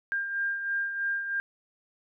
sine beating tone pair, 1600 / 1603.1 Hz, G6 / G6, +35 / +38 cents, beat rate 3.1 Hz, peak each -28 / -37 dBFS, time 0.12-1.4 s, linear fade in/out 0 ms, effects none

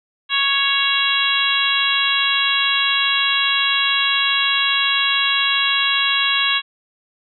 harmonic tone, 554.4 Hz, C#5, in tune, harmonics 2 / 3 / 4 / 5 / 6 / 7, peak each -24 / -23 / -25 / -21 / -20 / -23 dBFS, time 0.29-6.62 s, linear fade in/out 50 ms, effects none

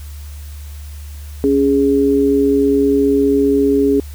sine tone pair together, 278.8 / 413.8 Hz, C#4 / G#4, +10 / -6 cents, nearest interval perfect fifth, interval 684 cents, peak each -13 dBFS, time 1.44-4 s, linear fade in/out 0 ms, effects added 73 Hz sine -28 dBFS peak until 4.14 s + white hiss -43 dBFS RMS until 4.14 s

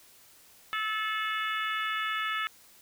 harmonic tone with a mistuned harmonic, 434.6 Hz, A4, 21 cents flat, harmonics 3 / 4 / 5 / 6 / 7 / 8, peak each -32 / -34 / -37 / -42 / -39 / -42 dBFS, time 0.73-2.47 s, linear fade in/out 0 ms, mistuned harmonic 7, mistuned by -66 cents, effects white hiss -57 dBFS RMS until 2.81 s

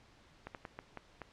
slowing click train, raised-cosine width 0.5 ms, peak -28 dBFS, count 6, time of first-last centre 0.47-1.217 s, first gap 78 ms, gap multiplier 1.33, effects pink hiss -63 dBFS RMS until 1.32 s + low-pass 5000 Hz 12 dB/octave

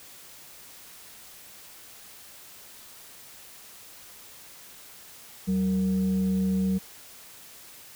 sine tone with frequency modulation, 189.3 Hz, F#3, 40 cents sharp, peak -22 dBFS, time 5.47-6.79 s, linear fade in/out 20 ms, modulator 271 Hz, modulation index 0.33, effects white hiss -48 dBFS RMS until 7.95 s

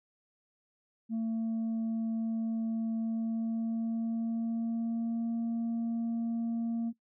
sine tone with pitch glide, 225.3 to 230.7 Hz, A3 to A#3, +41 to -18 cents, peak -27 dBFS, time 1.09-6.93 s, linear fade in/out 50 ms, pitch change +41 cents, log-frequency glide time 2.99-5.33 s, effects noise-tail reverb RT60 0.1 s tail -20 dB re dry + tanh soft clip ceiling -29 dBFS

